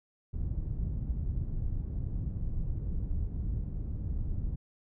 pink low-pass noise, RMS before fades -33 dBFS, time 0.33-4.56 s, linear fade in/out 10 ms, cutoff 120 Hz, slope 12 dB/octave, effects none

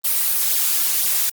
blue noise with flanger, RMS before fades -19 dBFS, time 0.04-1.3 s, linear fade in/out 10 ms, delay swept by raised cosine 0.2 to 6.1 ms, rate 2 Hz, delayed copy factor +0.7, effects Opus 32 kbps

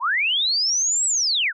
sine linear two-way sweep, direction up then down, 880 to 7902 to 1340 Hz, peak -18 dBFS, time 0-1.53 s, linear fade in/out 50 ms, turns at 1.06 s, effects none

